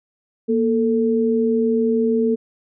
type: tone pair together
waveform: sine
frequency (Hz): 234.9 / 443.4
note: A#3 / A4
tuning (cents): +13 / +13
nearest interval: major seventh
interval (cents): 1100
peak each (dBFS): -18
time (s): 0.48-2.36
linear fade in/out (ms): 20
effects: none